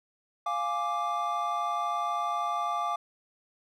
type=chord; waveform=triangle; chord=D diminished; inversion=first; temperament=equal; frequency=698.5 / 830.6 / 1174.7 Hz; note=F5 / Ab5 / D6; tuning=0 / 0 / 0 cents; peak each=-31 / -33 / -28 dBFS; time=0.46-2.96 s; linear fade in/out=5 ms; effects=none